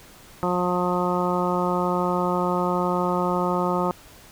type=harmonic tone; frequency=178.8 Hz; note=F3; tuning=41 cents sharp; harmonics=1 / 2 / 3 / 4 / 5 / 6 / 7; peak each=-26 / -27 / -28 / -31 / -28 / -31 / -29 dBFS; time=0.43-3.91 s; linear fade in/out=0 ms; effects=pink hiss -48 dBFS RMS until 4.31 s